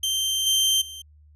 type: tone with level steps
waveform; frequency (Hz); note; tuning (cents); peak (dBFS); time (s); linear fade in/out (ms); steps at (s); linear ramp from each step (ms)
sawtooth; 3136; G7; 0; -19 / -15 / -33; 0.03-1.02; 5; 0.46 / 0.81; 10
effects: added 75 Hz sine -50 dBFS peak until 1.35 s + resampled to 32000 Hz